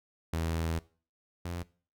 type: tone pair in turn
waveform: sawtooth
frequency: 81.9 / 86.77 Hz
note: E2 / F2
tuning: -11 / -11 cents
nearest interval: minor second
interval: 100 cents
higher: second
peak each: -26 / -31 dBFS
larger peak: first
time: 0.33-0.79 / 1.45-1.63 s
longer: first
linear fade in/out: 5 ms
effects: noise-tail reverb RT60 0.4 s tail -20 dB re dry